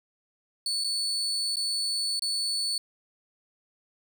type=tone with dropouts; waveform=35% pulse; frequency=4448 Hz; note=C#8; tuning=5 cents sharp; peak=-25 dBFS; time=0.66-2.78 s; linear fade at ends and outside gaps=2 ms; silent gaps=0.839-0.844 / 1.558-1.568 / 2.195-2.221 s; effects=none